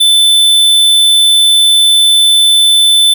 square tone, 3520 Hz, A7, in tune, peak -5 dBFS, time 0-3.14 s, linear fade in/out 10 ms, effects none

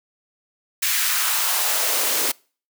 white noise with high-pass filter sweep, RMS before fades -21 dBFS, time 0.82-2.32 s, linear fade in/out 10 ms, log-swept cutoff 1900 to 310 Hz, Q 1.5, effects noise-tail reverb RT60 0.4 s tail -26 dB re dry

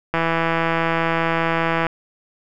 click train, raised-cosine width 0.5 ms, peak -5 dBFS, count 286, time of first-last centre 0.14-1.867 s, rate 165 Hz, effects none

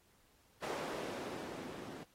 violet noise with low-pass filter sweep, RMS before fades -44 dBFS, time 0.62-2.04 s, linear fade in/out 10 ms, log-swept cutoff 480 to 250 Hz, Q 1.3, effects pink hiss -70 dBFS RMS until 2.14 s + AAC 48 kbps

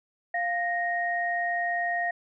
sine tone pair together, 698.5 / 1864.8 Hz, F5 / A#6, 0 / 0 cents, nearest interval octave + perfect fourth, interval 1700 cents, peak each -28 dBFS, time 0.34-2.11 s, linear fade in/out 5 ms, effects none

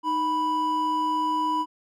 triangle tone pair together, 310 / 986.7 Hz, D#4 / B5, -6 / -2 cents, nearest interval octave + minor sixth, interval 2004 cents, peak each -28 / -21 dBFS, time 0.03-1.66 s, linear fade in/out 50 ms, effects none

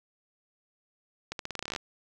accelerating click train, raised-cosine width 0.2 ms, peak -17 dBFS, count 14, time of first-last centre 1.32-1.762 s, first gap 72 ms, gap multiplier 0.86, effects none

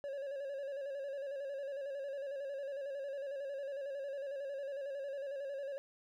triangle tone with vibrato, 554.4 Hz, C#5, in tune, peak -37 dBFS, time 0.04-5.78 s, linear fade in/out 0 ms, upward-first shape square, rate 11 Hz, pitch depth 49 cents each way, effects none

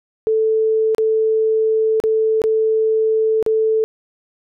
sine tone with dropouts, 440 Hz, A4, in tune, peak -13 dBFS, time 0.27-3.84 s, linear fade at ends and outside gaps 0 ms, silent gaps 0.948-0.982 / 2.001-2.038 / 2.418-2.439 / 3.427-3.463 s, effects none

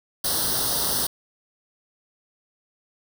white noise with comb filter, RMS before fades -24 dBFS, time 0.24-1.07 s, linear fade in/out 5 ms, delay 0.21 ms, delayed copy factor +0.95, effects none

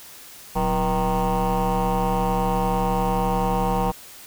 sine tone with frequency modulation, 481.4 Hz, B4, 44 cents flat, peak -16 dBFS, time 0.55-3.92 s, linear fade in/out 20 ms, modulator 149 Hz, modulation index 3.5, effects tanh soft clip ceiling -18 dBFS + white hiss -43 dBFS RMS until 4.26 s

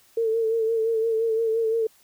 sine tone with vibrato, 450 Hz, A4, 39 cents sharp, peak -20 dBFS, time 0.17-1.87 s, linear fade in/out 5 ms, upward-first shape sine, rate 5.8 Hz, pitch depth 39 cents each way, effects white hiss -58 dBFS RMS until 2.03 s

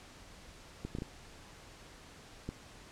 clicks, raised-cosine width 3 ms, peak -25 dBFS, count 5, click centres 0.85 / 0.951 / 0.986 / 1.021 / 2.49 s, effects pink hiss -54 dBFS RMS until 2.91 s + low-pass 8000 Hz 12 dB/octave

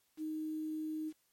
sine tone with quantisation, 311.1 Hz, D#4, in tune, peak -36 dBFS, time 0.17-1.13 s, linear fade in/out 50 ms, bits 10, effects white hiss -75 dBFS RMS until 1.32 s + MP3 64 kbps

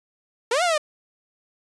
sawtooth linear two-way sweep, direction up then down, 435.3 to 733 to 587 Hz, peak -15 dBFS, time 0.51-0.78 s, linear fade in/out 5 ms, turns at 0.63 s, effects resampled to 22050 Hz

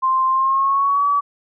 sine tone with pitch glide, 1048 to 1142.9 Hz, C6 to D6, +2 to -47 cents, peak -14 dBFS, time 0.02-1.21 s, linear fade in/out 20 ms, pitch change +151 cents, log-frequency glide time 0.3-1.07 s, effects none

